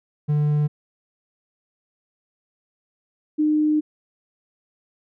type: tone pair in turn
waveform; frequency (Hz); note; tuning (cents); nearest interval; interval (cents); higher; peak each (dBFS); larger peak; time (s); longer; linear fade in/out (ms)
triangle / sine; 148.6 / 304.3; D3 / D#4; +21 / -38; octave; 1241; second; -15 / -16; first; 0.28-0.68 / 3.38-3.81; second; 20
effects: none